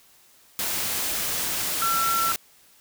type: tone in noise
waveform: sine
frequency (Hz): 1349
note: E6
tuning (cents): +40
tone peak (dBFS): -22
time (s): 1.82-2.32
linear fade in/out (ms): 0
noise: white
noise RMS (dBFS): -27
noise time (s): 0.59-2.36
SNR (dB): +2
effects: white hiss -56 dBFS RMS until 2.8 s